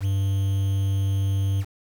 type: tone with quantisation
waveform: triangle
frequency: 97.7 Hz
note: G2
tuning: 5 cents flat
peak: -18 dBFS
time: 0-1.65 s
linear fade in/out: 50 ms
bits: 7
effects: none